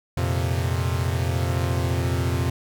45% pulse chord, F suspended fourth, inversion none, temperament equal, 87.31 / 116.54 / 130.81 Hz, F2 / Bb2 / C3, 0 / 0 / 0 cents, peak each -24 / -27 / -27 dBFS, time 0.17-2.5 s, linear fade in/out 5 ms, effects none

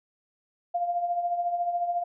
sine tone with tremolo, 698.5 Hz, F5, in tune, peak -22 dBFS, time 0.74-2.04 s, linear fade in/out 10 ms, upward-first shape triangle, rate 14 Hz, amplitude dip 65%, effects none

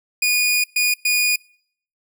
sawtooth tone bursts at uneven times, 2455 Hz, D#7, 24 cents flat, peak -12 dBFS, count 3, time 0.22-0.64 / 0.76-0.94 / 1.05-1.36 s, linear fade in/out 5 ms, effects noise-tail reverb RT60 0.6 s tail -25 dB re dry

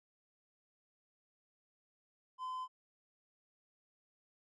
triangle tone, 1023 Hz, C6, 39 cents flat, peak -37 dBFS, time 2.38-2.68 s, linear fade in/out 50 ms, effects resampled to 22050 Hz

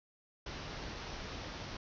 pink low-pass noise, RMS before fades -44 dBFS, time 0.46-1.77 s, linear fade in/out 5 ms, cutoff 6000 Hz, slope 96 dB/octave, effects none

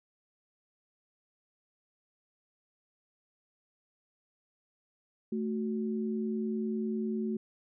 sine tone pair together, 220 / 370 Hz, A3 / F#4, 0 / 0 cents, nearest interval major sixth, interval 900 cents, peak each -31 / -36 dBFS, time 5.32-7.37 s, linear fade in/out 5 ms, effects none

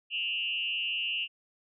sine tone with frequency modulation, 2794 Hz, F7, in tune, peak -29 dBFS, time 0.1-1.28 s, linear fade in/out 50 ms, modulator 183 Hz, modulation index 1, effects none

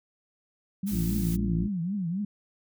sine tone with vibrato, 185 Hz, F#3, in tune, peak -27 dBFS, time 0.83-2.25 s, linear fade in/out 5 ms, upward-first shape triangle, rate 3.8 Hz, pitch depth 240 cents each way
blue noise, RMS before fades -40 dBFS, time 0.86-1.37 s, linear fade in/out 20 ms
harmonic tone, 56.7 Hz, A#1, 47 cents flat, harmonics 1 / 2 / 3 / 4 / 5 / 6, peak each -31 / -34 / -36 / -37 / -38 / -39 dBFS, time 0.9-1.69 s, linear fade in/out 50 ms
effects none

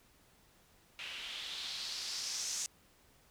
blue noise with low-pass filter sweep, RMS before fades -41 dBFS, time 0.99-2.66 s, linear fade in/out 0 ms, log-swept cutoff 2700 to 6700 Hz, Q 3.1, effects pink hiss -66 dBFS RMS until 3.3 s

